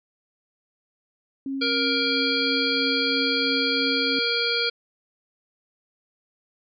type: tone with tremolo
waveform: sine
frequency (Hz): 271.4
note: C#4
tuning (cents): -36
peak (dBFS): -25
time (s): 1.46-4.19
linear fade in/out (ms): 2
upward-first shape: triangle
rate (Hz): 3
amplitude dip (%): 35
type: harmonic tone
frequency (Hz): 470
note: A#4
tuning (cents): +14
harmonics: 1 / 3 / 5 / 7 / 9 / 10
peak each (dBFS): -28 / -28 / -28 / -28 / -28 / -28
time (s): 1.61-4.7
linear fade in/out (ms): 10
effects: MP3 96 kbps